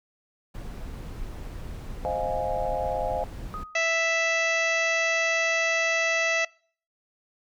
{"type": "noise", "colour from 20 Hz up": "brown", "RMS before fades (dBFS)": -36, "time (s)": [0.54, 3.64], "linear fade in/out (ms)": 10}
{"type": "chord", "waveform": "sine", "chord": "F minor seventh", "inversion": "second", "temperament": "equal", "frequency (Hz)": [523.3, 622.3, 698.5, 830.6], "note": ["C5", "Eb5", "F5", "Ab5"], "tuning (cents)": [0, 0, 0, 0], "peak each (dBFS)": -31, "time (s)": [2.05, 3.24], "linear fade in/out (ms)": 0}
{"type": "tone with exponential decay", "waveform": "sine", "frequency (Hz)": 1249, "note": "D#6", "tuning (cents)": 6, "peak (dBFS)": -31, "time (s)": [3.54, 4.1], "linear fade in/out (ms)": 0, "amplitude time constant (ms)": 120}
{"type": "harmonic tone", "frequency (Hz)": 659.3, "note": "E5", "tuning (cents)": 0, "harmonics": [1, 2, 3, 4, 5, 6, 7, 8, 9, 10], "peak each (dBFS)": [-27, -34, -26, -28, -39, -41, -41, -44, -37, -44], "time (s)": [3.75, 6.45], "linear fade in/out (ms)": 5}
{"effects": ["noise-tail reverb RT60 0.5 s tail -25 dB re dry"]}